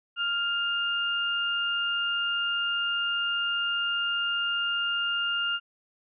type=tone pair together; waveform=sine; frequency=1400 / 2815 Hz; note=F6 / F7; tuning=+4 / +13 cents; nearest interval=octave; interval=1209 cents; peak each=-28 dBFS; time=0.16-5.6 s; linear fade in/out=50 ms; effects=none